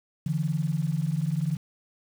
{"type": "tone pair together", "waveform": "sine", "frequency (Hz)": [145.66, 166.1], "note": ["D3", "E3"], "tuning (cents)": [-14, 13], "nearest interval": "major second", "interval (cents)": 227, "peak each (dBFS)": -27, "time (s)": [0.26, 1.57], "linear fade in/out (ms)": 5, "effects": ["8-bit"]}